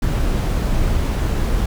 brown noise, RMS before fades -18 dBFS, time 0.02-1.66 s, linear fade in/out 5 ms, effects none

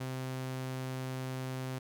sawtooth tone, 130 Hz, C3, 11 cents flat, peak -32 dBFS, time 0-1.79 s, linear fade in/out 10 ms, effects none

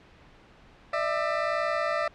20% pulse tone pair together, 598.2 / 659.3 Hz, D5 / E5, +32 / 0 cents, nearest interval major second, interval 168 cents, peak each -23 dBFS, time 0.93-2.08 s, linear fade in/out 5 ms, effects pink hiss -54 dBFS RMS until 2.14 s + low-pass 3000 Hz 12 dB/octave

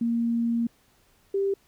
sine tone pair in turn, 233.1 / 393.8 Hz, A#3 / G4, 0 / +8 cents, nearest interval major sixth, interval 908 cents, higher second, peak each -22 dBFS, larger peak neither, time 0.01-0.67 / 1.34-1.54 s, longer first, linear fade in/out 5 ms, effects pink hiss -63 dBFS RMS until 1.67 s

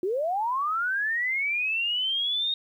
sine linear sweep, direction up, 343.6 to 3729 Hz, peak -24 dBFS, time 0.03-2.54 s, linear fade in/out 2 ms, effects 10-bit

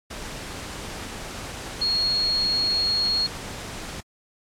sine tone in noise, 4305 Hz, C8, 49 cents sharp, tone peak -20 dBFS, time 1.81-3.27 s, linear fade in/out 10 ms, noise pink, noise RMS -35 dBFS, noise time 0.1-4.01 s, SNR +12 dB, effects low-pass 9000 Hz 12 dB/octave + AAC 64 kbps

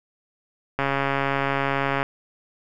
click train, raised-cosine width 0.5 ms, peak -8 dBFS, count 172, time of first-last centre 0.79-2.029 s, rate 138 Hz, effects none

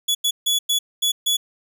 sawtooth tone bursts at uneven times, 3400 Hz, G#7, 40 cents sharp, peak -14 dBFS, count 6, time 0.08-0.15 / 0.24-0.31 / 0.46-0.59 / 0.69-0.79 / 1.02-1.12 / 1.26-1.37 s, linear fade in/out 10 ms, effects none

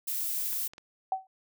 violet noise, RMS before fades -32 dBFS, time 0.07-0.68 s, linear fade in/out 10 ms
clicks, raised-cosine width 0.2 ms, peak -29 dBFS, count 3, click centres 0.529 / 0.735 / 0.781 s
sine tone with exponential decay, 761 Hz, F#5, 48 cents sharp, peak -22 dBFS, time 1.12-1.27 s, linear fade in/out 2 ms, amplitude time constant 31 ms
effects none

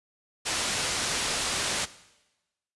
white low-pass noise, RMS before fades -29 dBFS, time 0.45-1.86 s, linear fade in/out 20 ms, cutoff 7200 Hz, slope 12 dB/octave, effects noise-tail reverb RT60 1.0 s tail -17 dB re dry + resampled to 24000 Hz

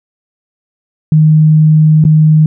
sine tone with dropouts, 155.2 Hz, D#3, 4 cents flat, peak -3 dBFS, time 1.12-2.46 s, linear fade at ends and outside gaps 2 ms, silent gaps 2.041-2.051 s, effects none

